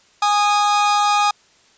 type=tone pair together; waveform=45% pulse; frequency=825.6 / 1237 Hz; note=G#5 / D#6; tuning=-10 / -10 cents; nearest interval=perfect fifth; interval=700 cents; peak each=-16 / -18 dBFS; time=0.22-1.31 s; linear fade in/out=5 ms; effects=white hiss -54 dBFS RMS until 1.77 s + resampled to 16000 Hz